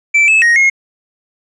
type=tone with pitch steps; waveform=triangle; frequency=2328 / 2604 / 1874 / 2155 Hz; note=D7 / E7 / A#6 / C#7; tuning=-16 / -22 / +9 / -49 cents; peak=-5 dBFS; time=0.14-0.7 s; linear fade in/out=10 ms; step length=140 ms; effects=resampled to 22050 Hz